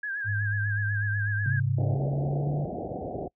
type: tone with vibrato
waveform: sine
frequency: 1634 Hz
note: G#6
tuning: 29 cents flat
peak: -29 dBFS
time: 0.03-1.6 s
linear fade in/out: 5 ms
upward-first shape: sine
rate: 8.1 Hz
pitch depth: 74 cents each way
type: tone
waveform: sine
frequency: 103.83 Hz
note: G#2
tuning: in tune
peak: -26 dBFS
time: 0.24-1.98 s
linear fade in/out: 50 ms
type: tone with pitch glide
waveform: sine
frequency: 134.5 to 145.83 Hz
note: C3 to D3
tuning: +48 to -12 cents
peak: -25 dBFS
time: 1.46-2.65 s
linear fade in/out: 2 ms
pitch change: +140 cents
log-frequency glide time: 1.77-2.53 s
type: low-pass noise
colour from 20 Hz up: white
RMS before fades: -34 dBFS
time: 1.78-3.28 s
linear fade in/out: 5 ms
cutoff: 760 Hz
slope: 96 dB/octave
effects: noise-tail reverb RT60 0.1 s tail -25 dB re dry + high-pass 60 Hz 12 dB/octave